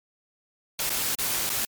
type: noise with dropouts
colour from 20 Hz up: white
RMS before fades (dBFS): -27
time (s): 0.79-1.65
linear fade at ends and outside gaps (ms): 2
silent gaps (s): 0.895-0.902 / 1.151-1.186 / 1.494-1.5
effects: MP3 96 kbps